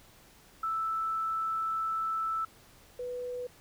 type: tone pair in turn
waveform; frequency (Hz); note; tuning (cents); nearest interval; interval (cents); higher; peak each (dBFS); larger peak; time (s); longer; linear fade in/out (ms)
sine; 1318.5 / 493.9; E6 / B4; 0 / 0; octave + perfect fourth; 1700; first; -29 / -34; first; 0.63-2.45 / 2.99-3.47; first; 5
effects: pink hiss -58 dBFS RMS until 3.6 s